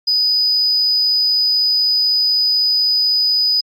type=tone; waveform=sine; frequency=4978 Hz; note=D#8; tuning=in tune; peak=-11 dBFS; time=0.07-3.61 s; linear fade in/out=10 ms; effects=tanh soft clip ceiling -9 dBFS + Opus 48 kbps